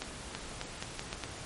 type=accelerating click train; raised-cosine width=0.2 ms; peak=-18 dBFS; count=7; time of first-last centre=0.02-1.237 s; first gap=330 ms; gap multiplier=0.8; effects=pink hiss -44 dBFS RMS until 1.45 s + MP3 48 kbps